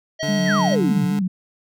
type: harmonic tone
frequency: 638 Hz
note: D#5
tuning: 43 cents sharp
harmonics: 1 / 3 / 5 / 7 / 9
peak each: -25 / -30 / -32 / -33 / -35 dBFS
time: 0.19-0.76 s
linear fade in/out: 20 ms
type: tone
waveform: 25% pulse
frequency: 146.4 Hz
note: D3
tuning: 5 cents flat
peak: -22 dBFS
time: 0.23-1.19 s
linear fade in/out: 0 ms
type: tone with vibrato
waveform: sine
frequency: 192.1 Hz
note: G3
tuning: 35 cents flat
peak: -18 dBFS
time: 0.28-1.28 s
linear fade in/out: 10 ms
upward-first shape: square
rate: 4.8 Hz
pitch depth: 73 cents each way
type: exponential sweep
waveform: sine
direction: down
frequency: 2100 to 110 Hz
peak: -19 dBFS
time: 0.45-1.07 s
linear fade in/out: 50 ms
effects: none